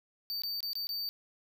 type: tone with dropouts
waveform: square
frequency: 4600 Hz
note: D8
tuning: 37 cents flat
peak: -34 dBFS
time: 0.3-1.09 s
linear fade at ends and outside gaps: 0 ms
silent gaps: 0.42-0.435 / 0.605-0.629 / 0.732-0.754 / 0.87-0.891 s
effects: 11-bit